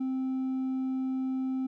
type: tone with hard clipping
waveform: sine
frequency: 261.6 Hz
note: C4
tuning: in tune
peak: -29 dBFS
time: 0-1.67 s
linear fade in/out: 10 ms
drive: 2 dB
effects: none